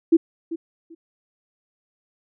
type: tone with echo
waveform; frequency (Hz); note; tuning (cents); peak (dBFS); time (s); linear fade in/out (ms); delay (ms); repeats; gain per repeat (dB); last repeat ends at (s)
sine; 330; E4; +2; -10; 0.12-0.17; 10; 390; 2; -15; 0.95
effects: none